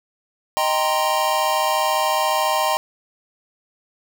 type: chord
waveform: square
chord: C minor seventh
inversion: first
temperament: equal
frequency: 622.3 / 784 / 932.3 / 1046.5 Hz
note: Eb5 / G5 / Bb5 / C6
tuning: 0 / 0 / 0 / 0 cents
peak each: -24 dBFS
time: 0.57-2.77 s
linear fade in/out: 0 ms
effects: none